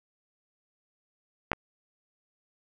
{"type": "clicks", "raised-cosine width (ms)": 0.5, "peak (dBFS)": [-7, -18], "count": 2, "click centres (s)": [1.517, 1.532], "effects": []}